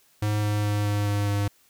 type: tone with pitch steps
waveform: square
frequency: 105.2 / 104.47 / 103.75 / 103.04 / 102.32 / 101.62 Hz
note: G#2 / G#2 / G#2 / G#2 / G#2 / G#2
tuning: +23 / +11 / -1 / -13 / -25 / -37 cents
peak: -23 dBFS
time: 0.22-1.48 s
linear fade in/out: 5 ms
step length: 210 ms
effects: white hiss -61 dBFS RMS until 1.69 s